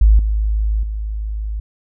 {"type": "tone with level steps", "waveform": "sine", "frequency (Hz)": 53, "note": "G#1", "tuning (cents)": 36, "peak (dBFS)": [-6, -14, -20], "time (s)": [0.01, 1.6], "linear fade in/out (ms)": 5, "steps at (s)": [0.19, 0.83], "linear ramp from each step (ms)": 2, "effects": []}